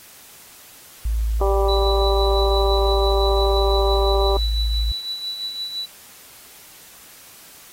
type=tone; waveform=sine; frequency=55 Hz; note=A1; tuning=in tune; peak=-18 dBFS; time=1.05-4.92 s; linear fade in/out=5 ms
type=harmonic tone; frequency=196 Hz; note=G3; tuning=in tune; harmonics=2 / 3 / 4 / 5 / 6; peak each=-20 / -24 / -26 / -28 / -30 dBFS; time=1.41-4.37 s; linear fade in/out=2 ms
type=tone with tremolo; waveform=sine; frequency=3951 Hz; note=B7; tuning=in tune; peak=-23 dBFS; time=1.68-5.86 s; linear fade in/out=10 ms; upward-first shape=triangle; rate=5.9 Hz; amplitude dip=60%
effects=white hiss -45 dBFS RMS until 7.72 s + AAC 48 kbps